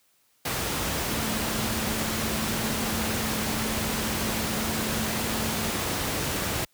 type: tone in noise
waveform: sine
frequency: 220 Hz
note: A3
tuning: in tune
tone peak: -32 dBFS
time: 1.11-5.71 s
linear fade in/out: 5 ms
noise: pink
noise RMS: -28 dBFS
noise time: 0.45-6.65 s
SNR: -7 dB
effects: white hiss -66 dBFS RMS until 6.73 s + high-pass 60 Hz 12 dB/octave